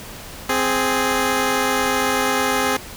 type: tone pair together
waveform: 10% pulse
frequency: 261.2 / 415.9 Hz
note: C4 / G#4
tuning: -3 / +2 cents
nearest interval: minor sixth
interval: 805 cents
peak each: -12 dBFS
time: 0.49-2.77 s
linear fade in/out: 5 ms
effects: pink hiss -36 dBFS RMS until 2.96 s